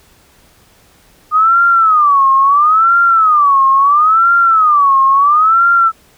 sine tone with vibrato, 1221 Hz, D#6, 33 cents flat, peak -6 dBFS, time 1.31-5.92 s, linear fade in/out 50 ms, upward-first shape sine, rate 0.74 Hz, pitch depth 220 cents each way, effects pink hiss -48 dBFS RMS until 6.17 s

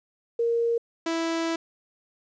sine / sawtooth tone pair in turn, 466.2 / 329.7 Hz, A#4 / E4, 0 / 0 cents, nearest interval tritone, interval 600 cents, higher first, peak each -21 dBFS, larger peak neither, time 0.39-0.78 / 1.06-1.56 s, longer second, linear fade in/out 5 ms, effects resampled to 16000 Hz + 10-bit

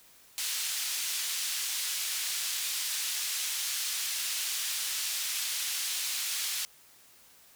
pink band-pass noise, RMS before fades -33 dBFS, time 0.38-6.65 s, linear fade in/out 0 ms, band 3200 to 14000 Hz, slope 12 dB/octave, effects white hiss -58 dBFS RMS until 7.55 s

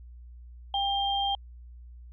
sine tone pair together, 796 / 3184 Hz, G5 / G7, +26 / +26 cents, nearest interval 2 octaves, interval 2400 cents, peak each -27 / -29 dBFS, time 0.74-1.35 s, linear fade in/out 2 ms, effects added 60 Hz sine -44 dBFS peak until 2.12 s

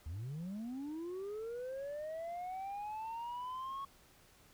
sine linear sweep, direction up, 71.4 to 1108.7 Hz, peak -37 dBFS, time 0.06-3.85 s, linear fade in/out 5 ms, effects tanh soft clip ceiling -39 dBFS + pink hiss -64 dBFS RMS until 4.53 s

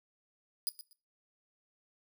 5% pulse tone with echo, 4924 Hz, D#8, 19 cents flat, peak -23 dBFS, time 0.67-0.69 s, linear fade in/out 0 ms, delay 120 ms, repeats 2, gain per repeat -14 dB, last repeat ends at 0.93 s, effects noise-tail reverb RT60 0.3 s tail -19 dB re dry

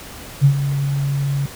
sine tone with ADSR envelope, 139.8 Hz, C#3, 15 cents sharp, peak -6 dBFS, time 0.41-1.46 s, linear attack 38 ms, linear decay 85 ms, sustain -11 dB, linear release 4 ms, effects pink hiss -36 dBFS RMS until 1.55 s

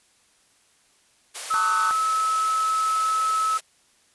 white high-pass noise, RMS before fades -33 dBFS, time 1.34-3.61 s, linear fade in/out 20 ms, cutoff 440 Hz, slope 24 dB/octave
sine tone, 1296 Hz, E6, 30 cents flat, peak -20 dBFS, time 1.5-3.58 s, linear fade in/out 10 ms
triangle chord, D# half-diminished seventh, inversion second, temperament just, 896 / 1120.1 / 1244.5 / 1493.4 Hz, A5 / C#6 / D#6 / F#6, +31 / +18 / 0 / +16 cents, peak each -30 / -31 / -30 / -26 dBFS, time 1.54-1.91 s, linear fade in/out 0 ms
effects white hiss -61 dBFS RMS until 4.14 s + resampled to 24000 Hz

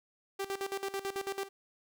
sawtooth tone with tremolo, 392 Hz, G4, in tune, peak -29 dBFS, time 0.39-1.49 s, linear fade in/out 10 ms, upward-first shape square, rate 9.1 Hz, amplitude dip 80%, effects none

